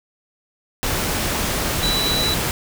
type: tone in noise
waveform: sine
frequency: 3951 Hz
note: B7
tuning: in tune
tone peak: -20 dBFS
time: 1.83-2.34 s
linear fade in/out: 0 ms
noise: pink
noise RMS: -22 dBFS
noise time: 0.83-2.51 s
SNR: -1 dB
effects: none